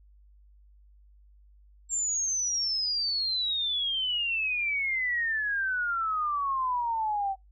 sine exponential sweep, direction down, 7459 to 764 Hz, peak -26 dBFS, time 1.89-7.36 s, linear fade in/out 50 ms, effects noise-tail reverb RT60 0.2 s tail -23 dB re dry + added 50 Hz sine -54 dBFS peak until 7.51 s

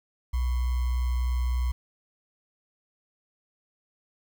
sine tone with sample-and-hold, 61.74 Hz, B1, in tune, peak -23 dBFS, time 0.33-1.72 s, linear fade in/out 10 ms, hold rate 1050 Hz, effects none

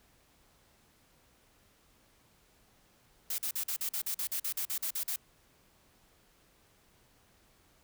blue noise bursts, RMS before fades -34 dBFS, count 15, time 3.3-5.161 s, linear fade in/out 5 ms, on 83 ms, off 44 ms, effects pink hiss -66 dBFS RMS until 7.83 s

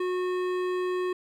sine tone with hard clipping, 364.4 Hz, F#4, 26 cents flat, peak -28 dBFS, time 0-1.13 s, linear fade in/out 5 ms, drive 14 dB, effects none

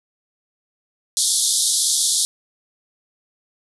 white band-pass noise, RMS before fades -19 dBFS, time 1.17-2.25 s, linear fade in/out 0 ms, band 3400 to 11000 Hz, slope 96 dB/octave, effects none

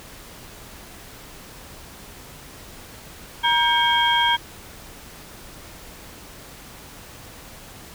sine tone cluster, 947 / 1594 / 2227 / 3228 Hz, A#5 / G6 / C#7 / G#7, +27 / +28 / +7 / -50 cents, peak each -19 / -23 / -27 / -20 dBFS, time 3.43-4.37 s, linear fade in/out 20 ms, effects tanh soft clip ceiling -6 dBFS + pink hiss -42 dBFS RMS until 7.94 s

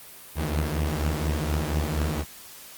sawtooth tone cluster, 73.5 / 77.7 / 161.4 Hz, D2 / D#2 / E3, +2 / -2 / -36 cents, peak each -23 / -24 / -30 dBFS, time 0.35-2.25 s, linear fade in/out 50 ms, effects white hiss -45 dBFS RMS until 2.77 s + Opus 32 kbps

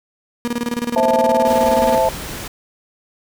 35% pulse tone with tremolo, 238.7 Hz, A#3, 41 cents sharp, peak -16 dBFS, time 0.45-1.98 s, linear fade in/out 0 ms, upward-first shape square, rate 19 Hz, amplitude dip 80%
sine chord, A minor, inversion first, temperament equal, 523.3 / 659.3 / 880 Hz, C5 / E5 / A5, 0 / 0 / 0 cents, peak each -17 dBFS, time 0.96-2.09 s, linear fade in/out 2 ms
pink noise, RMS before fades -29 dBFS, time 1.47-2.48 s, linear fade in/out 5 ms
effects none

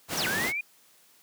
pink noise, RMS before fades -30 dBFS, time 0.08-0.53 s, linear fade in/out 50 ms
sine linear two-way sweep, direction down then up, 6310 to 1473 to 2469 Hz, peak -28 dBFS, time 0.17-0.61 s, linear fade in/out 5 ms, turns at 0.27 s
effects white hiss -60 dBFS RMS until 1.22 s + high-pass 150 Hz 12 dB/octave

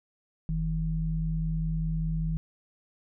sine tone pair together, 44.9 / 160 Hz, F1 / D#3, +49 / +49 cents, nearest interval octave + minor seventh, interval 2200 cents, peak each -30 / -28 dBFS, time 0.49-2.37 s, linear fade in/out 0 ms, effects none

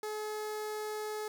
sawtooth tone with notch filter, 426.3 Hz, G#4, 45 cents sharp, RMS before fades -38 dBFS, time 0.03-1.28 s, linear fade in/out 2 ms, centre 2800 Hz, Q 1.8, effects none

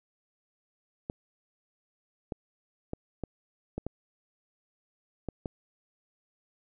clicks, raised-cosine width 2 ms, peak -20 dBFS, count 8, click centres 1.099 / 2.322 / 2.934 / 3.237 / 3.78 / 3.866 / 5.287 / 5.458 s, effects none

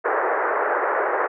pink band-pass noise, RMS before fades -22 dBFS, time 0.04-1.28 s, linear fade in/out 20 ms, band 390 to 1800 Hz, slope 48 dB/octave, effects none

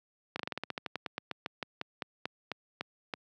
slowing click train, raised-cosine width 0.3 ms, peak -18 dBFS, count 22, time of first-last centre 0.36-3.138 s, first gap 34 ms, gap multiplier 1.12, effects high-pass 150 Hz 12 dB/octave

